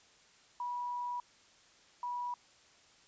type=tone bursts at uneven times; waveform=sine; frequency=975 Hz; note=B5; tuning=23 cents flat; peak=-35 dBFS; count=2; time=0.6-1.2 / 2.03-2.34 s; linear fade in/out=2 ms; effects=white hiss -63 dBFS RMS until 3.07 s + resampled to 16000 Hz